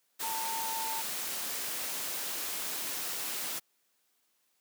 sine tone in noise, 899 Hz, A5, 37 cents sharp, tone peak -35 dBFS, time 0.22-1.02 s, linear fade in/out 20 ms, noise white, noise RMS -36 dBFS, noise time 0.19-3.6 s, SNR -2 dB, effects white hiss -74 dBFS RMS until 4.6 s + high-pass 200 Hz 12 dB/octave

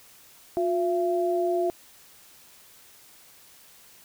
sine tone pair together, 357.1 / 676.3 Hz, F4 / E5, +39 / +44 cents, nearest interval major seventh, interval 1105 cents, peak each -24 / -26 dBFS, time 0.57-1.7 s, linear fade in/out 0 ms, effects white hiss -53 dBFS RMS until 4.04 s

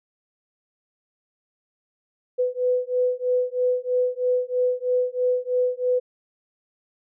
sine beating tone pair, 498 / 501.1 Hz, B4 / B4, +14 / +25 cents, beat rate 3.1 Hz, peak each -23 dBFS, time 2.38-6 s, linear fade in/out 20 ms, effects none

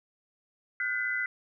sine tone cluster, 1439 / 1554 / 2013 Hz, F#6 / G6 / B6, -49 / -16 / +33 cents, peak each -33 / -36 / -30 dBFS, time 0.8-1.26 s, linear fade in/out 2 ms, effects none

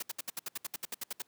white noise bursts, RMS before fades -37 dBFS, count 14, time 0-1.221 s, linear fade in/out 5 ms, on 25 ms, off 67 ms, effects pink hiss -71 dBFS RMS until 1.27 s + high-pass 150 Hz 12 dB/octave

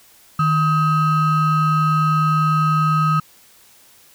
triangle ring-modulated tone, 711 Hz, F5, 31 cents sharp, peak -9 dBFS, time 0.39-3.2 s, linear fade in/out 5 ms, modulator 556 Hz, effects white hiss -50 dBFS RMS until 4.14 s

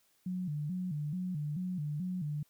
sine tone with vibrato, 164.7 Hz, E3, 1 cent flat, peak -33 dBFS, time 0.26-2.43 s, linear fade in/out 5 ms, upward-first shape square, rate 2.3 Hz, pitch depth 180 cents each way, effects white hiss -71 dBFS RMS until 2.49 s

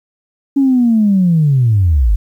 sine linear sweep, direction down, 281 to 44.57 Hz, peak -7 dBFS, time 0.56-2.16 s, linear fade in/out 10 ms, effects tanh soft clip ceiling -3 dBFS + 8-bit

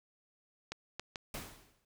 clicks, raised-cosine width 0.2 ms, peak -22 dBFS, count 3, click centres 0.72 / 0.996 / 1.158 s
pink noise with exponential decay, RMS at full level -40 dBFS, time 1.34-1.85 s, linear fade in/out 2 ms, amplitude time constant 110 ms
effects none

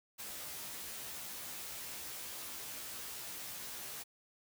white noise with comb filter, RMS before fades -45 dBFS, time 0.18-4.04 s, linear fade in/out 20 ms, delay 15 ms, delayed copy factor +1, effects none

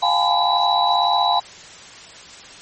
sine tone cluster, 703 / 799 / 861 / 1009 / 3922 Hz, F5 / G5 / A5 / B5 / B7, +11 / +33 / -38 / +37 / -13 cents, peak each -21 dBFS, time 0.02-1.4 s, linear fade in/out 10 ms, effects white hiss -40 dBFS RMS until 2.61 s + MP3 32 kbps

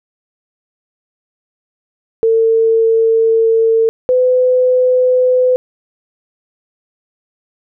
sine tone pair in turn, 450.8 / 505.5 Hz, A4 / B4, +42 / +40 cents, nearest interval major second, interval 198 cents, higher second, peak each -8 dBFS, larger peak neither, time 2.23-3.89 / 4.09-5.56 s, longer first, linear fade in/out 0 ms, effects none

